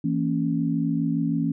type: chord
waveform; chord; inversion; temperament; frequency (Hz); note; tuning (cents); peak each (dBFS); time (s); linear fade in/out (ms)
sine; A# diminished; second; equal with one note detuned; 164.81 / 230.3 / 277.2; E3 / A#3 / C#4; 0 / -21 / 0; -25 / -27 / -25; 0.04-1.52; 5
effects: none